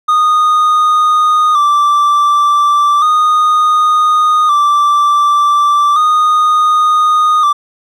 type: tone with vibrato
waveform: triangle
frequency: 1202 Hz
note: D6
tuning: 40 cents sharp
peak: -5 dBFS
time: 0.08-7.53 s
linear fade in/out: 10 ms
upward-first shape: square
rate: 0.34 Hz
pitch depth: 46 cents each way
effects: none